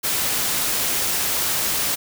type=noise; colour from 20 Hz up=white; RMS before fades=-22 dBFS; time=0.03-1.96 s; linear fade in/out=20 ms; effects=none